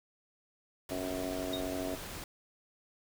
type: noise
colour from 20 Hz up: pink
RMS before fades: -43 dBFS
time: 0.89-2.24 s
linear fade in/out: 2 ms
type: harmonic tone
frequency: 92.5 Hz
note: F#2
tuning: in tune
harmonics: 3 / 4 / 5 / 6 / 7 / 8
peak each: -38 / -43 / -45 / -46 / -39 / -50 dBFS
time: 0.9-1.96 s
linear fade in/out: 20 ms
type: tone with exponential decay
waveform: sine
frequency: 3729 Hz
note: A#7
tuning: in tune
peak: -33 dBFS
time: 1.53-1.68 s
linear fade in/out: 5 ms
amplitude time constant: 31 ms
effects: none